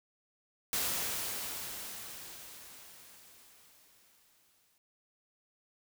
white noise with exponential decay, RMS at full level -32 dBFS, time 0.73-4.78 s, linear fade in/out 1 ms, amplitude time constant 880 ms, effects none

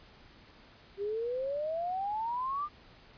sine exponential sweep, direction up, 392 to 1219 Hz, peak -31 dBFS, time 0.97-2.69 s, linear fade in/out 50 ms, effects pink hiss -57 dBFS RMS until 3.17 s + resampled to 11025 Hz

